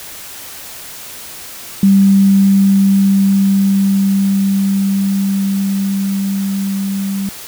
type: tone with level ramp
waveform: sine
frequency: 196 Hz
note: G3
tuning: in tune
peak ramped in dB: -5 to -16 dBFS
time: 1.83-7.29 s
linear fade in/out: 2 ms
effects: white hiss -31 dBFS RMS until 7.47 s